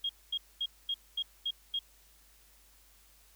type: tone bursts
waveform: sine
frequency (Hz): 3260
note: G#7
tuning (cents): -33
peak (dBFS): -30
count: 7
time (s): 0.04-1.791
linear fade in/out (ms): 5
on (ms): 53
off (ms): 230
effects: added 50 Hz sine -64 dBFS peak until 3.35 s + white hiss -63 dBFS RMS until 3.35 s